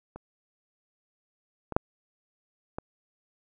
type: clicks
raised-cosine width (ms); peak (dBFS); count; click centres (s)
1; -27 / -20 / -6 / -19; 4; 0.16 / 1.723 / 1.765 / 2.785
effects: none